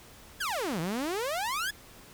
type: exponential two-way sweep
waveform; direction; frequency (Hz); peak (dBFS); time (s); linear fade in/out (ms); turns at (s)
sawtooth; down then up; 1747 to 154.8 to 1747; -26; 0.4-1.71; 10; 0.8
effects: pink hiss -52 dBFS RMS until 2.13 s